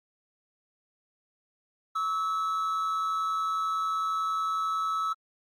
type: tone pair together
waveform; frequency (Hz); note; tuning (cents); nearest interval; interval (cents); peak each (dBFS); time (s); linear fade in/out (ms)
triangle; 1131 / 1302; C#6 / E6; +34 / -22; major second; 244; -35 / -25; 1.95-5.13; 10
effects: AAC 64 kbps